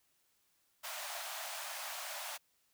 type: high-pass noise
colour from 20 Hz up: pink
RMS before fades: -43 dBFS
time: 0.83-2.38 s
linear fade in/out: 20 ms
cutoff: 590 Hz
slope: 96 dB/octave
effects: white hiss -75 dBFS RMS until 2.73 s